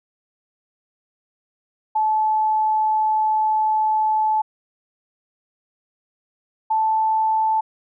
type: tone pair in turn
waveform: sine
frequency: 866 / 877.6 Hz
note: A5 / A5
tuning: -28 / -5 cents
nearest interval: unison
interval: 23 cents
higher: second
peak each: -16 dBFS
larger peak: neither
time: 1.95-4.42 / 6.7-7.61 s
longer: first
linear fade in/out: 10 ms
effects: none